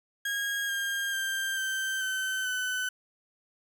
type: tone with pitch steps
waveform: 35% pulse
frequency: 1635 / 1608.8 / 1583 / 1557.6 / 1532.6 / 1508 Hz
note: G#6 / G6 / G6 / G6 / G6 / F#6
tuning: -28 / +44 / +17 / -12 / -40 / +32 cents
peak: -27 dBFS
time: 0.25-2.89 s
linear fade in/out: 5 ms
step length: 440 ms
effects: none